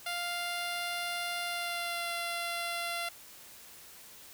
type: tone with pitch glide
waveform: 10% pulse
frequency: 698.5 to 688.1 Hz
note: F5 to F5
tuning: 0 to -26 cents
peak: -25 dBFS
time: 0.06-3.09 s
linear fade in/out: 5 ms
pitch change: -26 cents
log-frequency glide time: 1.44-2.11 s
effects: white hiss -52 dBFS RMS until 4.33 s